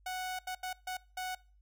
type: tone bursts at uneven times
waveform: sawtooth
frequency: 740 Hz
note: F#5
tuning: in tune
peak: -32 dBFS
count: 5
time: 0.06-0.39 / 0.47-0.55 / 0.63-0.73 / 0.87-0.97 / 1.17-1.35 s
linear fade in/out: 5 ms
effects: noise-tail reverb RT60 0.4 s tail -23 dB re dry + added 50 Hz sine -61 dBFS peak until 1.61 s